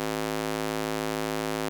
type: tone with high-pass filter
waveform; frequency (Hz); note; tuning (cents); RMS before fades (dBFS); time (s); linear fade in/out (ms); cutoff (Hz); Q
square; 53.5; A1; -48; -30; 0-1.69; 0; 300; 0.97
effects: none